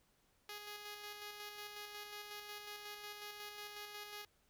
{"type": "tone with tremolo", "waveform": "5% pulse", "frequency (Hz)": 415.3, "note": "G#4", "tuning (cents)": 0, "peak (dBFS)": -35, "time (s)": [0.49, 4.25], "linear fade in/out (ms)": 2, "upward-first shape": "square", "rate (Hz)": 5.5, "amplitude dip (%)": 35, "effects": ["pink hiss -75 dBFS RMS until 4.49 s"]}